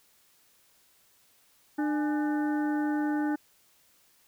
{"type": "harmonic tone with a mistuned harmonic", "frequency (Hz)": 299.1, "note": "D4", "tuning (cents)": 32, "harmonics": [1, 2, 3, 4, 5, 6], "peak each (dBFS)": [-26, -43, -36, -49, -40, -45], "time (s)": [1.78, 3.36], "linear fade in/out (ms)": 10, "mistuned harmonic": 3, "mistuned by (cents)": -120, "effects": ["white hiss -64 dBFS RMS until 4.27 s"]}